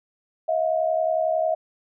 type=tone pair together; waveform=sine; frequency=639 / 710 Hz; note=D#5 / F5; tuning=+46 / +28 cents; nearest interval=major second; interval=182 cents; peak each=-21 / -25 dBFS; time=0.48-1.55 s; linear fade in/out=10 ms; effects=none